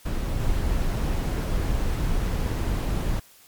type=noise with level steps; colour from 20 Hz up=brown; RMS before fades=-26 / -24 dBFS; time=0.05-3.2 s; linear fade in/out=10 ms; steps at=0.39 s; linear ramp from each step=20 ms; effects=white hiss -53 dBFS RMS until 3.47 s + MP3 96 kbps